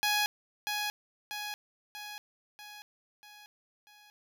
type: tone with echo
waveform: 10% pulse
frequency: 834 Hz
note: G#5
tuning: 7 cents sharp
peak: -18 dBFS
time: 0.03-0.26 s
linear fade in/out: 0 ms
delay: 640 ms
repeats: 6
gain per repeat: -5 dB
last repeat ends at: 4.1 s
effects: none